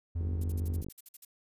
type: tone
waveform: triangle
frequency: 83.7 Hz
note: E2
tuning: 27 cents sharp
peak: -28 dBFS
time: 0.15-0.82 s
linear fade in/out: 10 ms
type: click train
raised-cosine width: 3 ms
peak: -29 dBFS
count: 34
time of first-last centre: 0.21-0.886 s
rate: 48.8 Hz
type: noise bursts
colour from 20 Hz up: violet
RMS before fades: -46 dBFS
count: 11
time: 0.41-1.25 s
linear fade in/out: 5 ms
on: 30 ms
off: 51 ms
effects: resampled to 32000 Hz